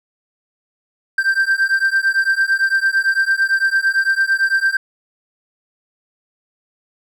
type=beating tone pair; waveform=triangle; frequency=1568 / 1576.9 Hz; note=G6 / G6; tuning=0 / +10 cents; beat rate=8.9 Hz; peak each=-15 dBFS; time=1.18-4.77 s; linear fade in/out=5 ms; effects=none